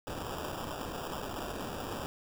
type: noise with sample-and-hold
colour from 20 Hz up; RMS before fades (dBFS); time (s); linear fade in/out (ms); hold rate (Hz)
blue; -39; 0.07-2.06; 0; 2100
effects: none